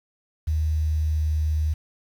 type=tone with pitch glide; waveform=sine; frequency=77.78 to 77.11 Hz; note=D#2 to D#2; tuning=0 to -15 cents; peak=-20 dBFS; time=0.47-1.74 s; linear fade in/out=10 ms; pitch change=-15 cents; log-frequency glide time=0.57-1.37 s; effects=8-bit